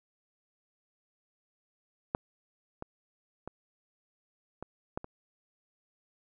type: clicks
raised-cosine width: 1 ms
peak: -14 / -24 / -25 / -25 / -19 / -27 dBFS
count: 6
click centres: 2.149 / 2.824 / 3.476 / 4.626 / 4.975 / 5.044 s
effects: none